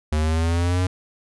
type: exponential sweep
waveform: square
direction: up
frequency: 75.7 to 92.5 Hz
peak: -19 dBFS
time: 0.12-0.87 s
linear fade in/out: 5 ms
effects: resampled to 24000 Hz